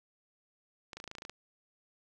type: clicks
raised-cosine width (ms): 0.2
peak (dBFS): -26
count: 11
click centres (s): 0.932 / 0.97 / 1.001 / 1.041 / 1.077 / 1.114 / 1.152 / 1.184 / 1.221 / 1.251 / 1.296
effects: none